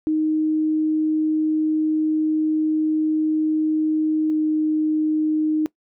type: tone pair in turn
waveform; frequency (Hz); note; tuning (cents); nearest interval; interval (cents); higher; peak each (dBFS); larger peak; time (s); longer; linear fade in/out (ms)
sine; 311.1 / 309.4; D#4 / D#4; 0 / -10; unison; 10; first; -17; neither; 0.07-4.3 / 4.3-5.66; first; 0
effects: noise-tail reverb RT60 0.1 s tail -21 dB re dry